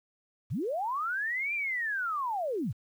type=linear two-way sweep; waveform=sine; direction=up then down; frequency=77.78 to 2412 to 77.78 Hz; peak=-29 dBFS; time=0.5-2.73 s; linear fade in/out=20 ms; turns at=1.54 s; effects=10-bit